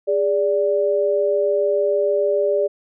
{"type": "tone pair together", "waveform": "sine", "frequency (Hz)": [409.7, 583], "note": ["G#4", "D5"], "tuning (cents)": [-24, -13], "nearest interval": "tritone", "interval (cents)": 611, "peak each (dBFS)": [-19, -18], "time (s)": [0.07, 2.68], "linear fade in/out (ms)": 20, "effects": []}